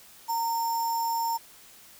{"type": "tone with sample-and-hold", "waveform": "sine", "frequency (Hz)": 920, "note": "A#5", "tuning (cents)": -23, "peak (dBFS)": -25, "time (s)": [0.28, 1.38], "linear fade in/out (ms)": 20, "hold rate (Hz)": 6300, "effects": ["white hiss -52 dBFS RMS until 1.99 s"]}